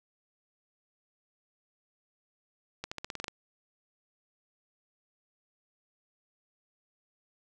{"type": "accelerating click train", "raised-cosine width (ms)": 0.2, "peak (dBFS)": -19, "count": 9, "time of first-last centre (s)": [2.84, 3.281], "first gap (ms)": 75, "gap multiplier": 0.91, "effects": []}